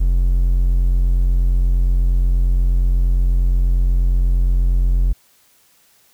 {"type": "tone", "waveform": "triangle", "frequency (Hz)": 44.23, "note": "F1", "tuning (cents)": 23, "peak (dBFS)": -10, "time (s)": [0, 5.13], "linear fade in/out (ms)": 10, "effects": ["white hiss -55 dBFS RMS until 6.13 s"]}